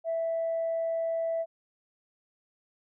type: tone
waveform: sine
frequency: 659.3 Hz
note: E5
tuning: in tune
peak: -26 dBFS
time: 0.04-1.46 s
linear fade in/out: 50 ms
effects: tanh soft clip ceiling -23 dBFS